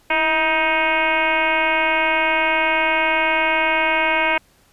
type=tone with frequency modulation; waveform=sine; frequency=1568 Hz; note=G6; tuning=in tune; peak=-15 dBFS; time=0.1-4.38 s; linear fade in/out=5 ms; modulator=310 Hz; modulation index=3.4; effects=pink hiss -56 dBFS RMS until 4.72 s + resampled to 32000 Hz